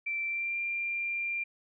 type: tone with pitch glide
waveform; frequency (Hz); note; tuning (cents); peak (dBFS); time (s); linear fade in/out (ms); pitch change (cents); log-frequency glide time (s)
sine; 2341 to 2382; D7 to D7; -6 to +24; -30; 0.06-1.44; 10; +30; 0.26-0.58
effects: none